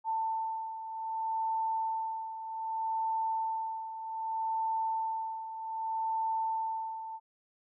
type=beating tone pair; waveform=sine; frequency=891 / 891.64 Hz; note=A5 / A5; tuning=+22 / +23 cents; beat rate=0.64 Hz; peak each=-32 / -38 dBFS; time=0.04-7.2 s; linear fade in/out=50 ms; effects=none